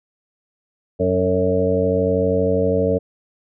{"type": "harmonic tone with a mistuned harmonic", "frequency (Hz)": 92.5, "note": "F#2", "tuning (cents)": 0, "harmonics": [1, 2, 3, 5, 6, 7], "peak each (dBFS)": [-24, -24, -25, -19, -21, -27], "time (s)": [0.99, 2.99], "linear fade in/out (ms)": 20, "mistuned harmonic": 5, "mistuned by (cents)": -32, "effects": []}